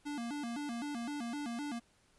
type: tone with vibrato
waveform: square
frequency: 261.6 Hz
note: C4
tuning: in tune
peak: -38 dBFS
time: 0.05-1.8 s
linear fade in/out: 20 ms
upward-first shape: square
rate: 3.9 Hz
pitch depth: 190 cents each way
effects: pink hiss -69 dBFS RMS until 2.18 s + resampled to 24000 Hz